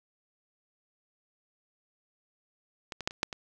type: clicks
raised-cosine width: 0.2 ms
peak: -20 / -20 / -10 / -26 / -9 / -20 dBFS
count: 6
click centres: 2.922 / 3.007 / 3.075 / 3.109 / 3.231 / 3.328 s
effects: none